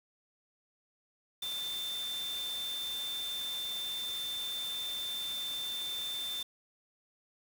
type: tone in noise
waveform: sine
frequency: 3560 Hz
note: A7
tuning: 20 cents sharp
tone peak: -35 dBFS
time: 1.42-6.43 s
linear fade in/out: 5 ms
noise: white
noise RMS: -45 dBFS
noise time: 1.42-6.43 s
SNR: +7 dB
effects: none